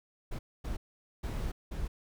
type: noise bursts at uneven times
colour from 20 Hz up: brown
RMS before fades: -35 dBFS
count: 4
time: 0.31-0.39 / 0.64-0.77 / 1.23-1.52 / 1.71-1.88 s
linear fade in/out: 10 ms
effects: none